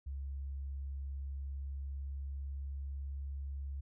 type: tone with pitch glide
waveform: sine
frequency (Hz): 68.7 to 69.26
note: C#2 to C#2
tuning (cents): -15 to -1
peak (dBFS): -38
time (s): 0.06-3.81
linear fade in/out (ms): 10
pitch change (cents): +14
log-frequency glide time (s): 1.05-3.38
effects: none